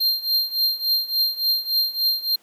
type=tone with tremolo; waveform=square; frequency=4186 Hz; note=C8; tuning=in tune; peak=-16 dBFS; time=0-2.36 s; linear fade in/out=10 ms; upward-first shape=triangle; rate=3.5 Hz; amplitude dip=90%; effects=pink hiss -57 dBFS RMS until 2.42 s + high-pass 300 Hz 12 dB/octave